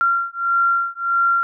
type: beating tone pair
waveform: sine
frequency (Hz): 1376 / 1377.6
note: F6 / F6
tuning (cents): -26 / -24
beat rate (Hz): 1.6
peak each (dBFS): -19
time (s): 0.01-1.43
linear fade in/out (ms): 0
effects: none